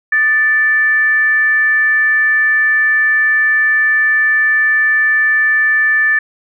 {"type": "tone with frequency modulation", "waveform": "sine", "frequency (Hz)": 1760, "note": "A6", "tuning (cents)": 0, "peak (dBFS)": -9, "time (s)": [0.12, 6.19], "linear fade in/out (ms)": 5, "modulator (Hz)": 540, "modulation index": 0.25, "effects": []}